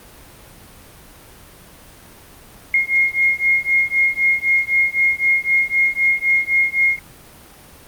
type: beating tone pair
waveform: sine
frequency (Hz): 2141 / 2144.9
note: C7 / C7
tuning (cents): +39 / +42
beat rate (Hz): 3.9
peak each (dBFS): -17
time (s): 2.74-6.99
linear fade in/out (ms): 2
effects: pink hiss -43 dBFS RMS until 7.87 s + Opus 32 kbps